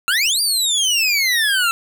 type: exponential two-way sweep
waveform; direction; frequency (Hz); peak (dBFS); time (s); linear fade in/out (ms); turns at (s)
25% pulse; up then down; 1333 to 4819 to 1333; -11; 0.08-1.71; 0; 0.41
effects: none